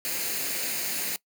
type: noise with comb filter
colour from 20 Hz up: white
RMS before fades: -30 dBFS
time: 0.05-1.16 s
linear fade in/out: 0 ms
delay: 0.44 ms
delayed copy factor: +0.5
effects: noise-tail reverb RT60 0.1 s tail -21 dB re dry + high-pass 200 Hz 12 dB/octave